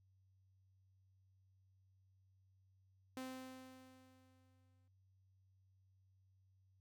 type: tone with exponential decay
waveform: sawtooth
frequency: 259.3 Hz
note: C4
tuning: 15 cents flat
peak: -40 dBFS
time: 3.17-4.88 s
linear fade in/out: 0 ms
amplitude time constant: 370 ms
effects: added 95 Hz sine -70 dBFS peak until 6.8 s